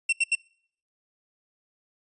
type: tone bursts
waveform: 45% pulse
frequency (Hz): 2712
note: E7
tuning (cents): +49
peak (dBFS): -20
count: 3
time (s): 0.09-0.352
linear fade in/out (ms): 5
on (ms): 36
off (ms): 77
effects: noise-tail reverb RT60 0.6 s tail -25 dB re dry + resampled to 22050 Hz